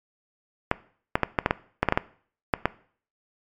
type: clicks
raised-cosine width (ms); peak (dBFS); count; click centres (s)
0.5; -4; 12; 0.714 / 1.155 / 1.233 / 1.388 / 1.461 / 1.509 / 1.83 / 1.887 / 1.924 / 1.975 / 2.538 / 2.656
effects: noise-tail reverb RT60 0.5 s tail -19 dB re dry + MP3 96 kbps